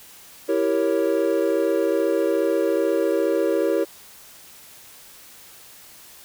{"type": "chord", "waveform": "triangle", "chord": "E diminished seventh", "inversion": "none", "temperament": "equal", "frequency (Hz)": [329.6, 392, 466.2, 554.4], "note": ["E4", "G4", "Bb4", "Db5"], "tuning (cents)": [0, 0, 0, 0], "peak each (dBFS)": -22, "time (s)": [0.48, 3.85], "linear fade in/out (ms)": 20, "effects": ["white hiss -46 dBFS RMS until 6.24 s"]}